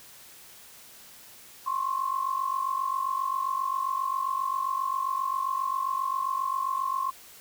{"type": "tone pair together", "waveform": "sine", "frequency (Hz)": [1052.5, 1100], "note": ["C6", "C#6"], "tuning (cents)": [10, -14], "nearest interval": "minor second", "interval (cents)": 76, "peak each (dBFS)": [-28, -30], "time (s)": [1.66, 7.11], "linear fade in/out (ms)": 10, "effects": ["white hiss -50 dBFS RMS until 7.4 s"]}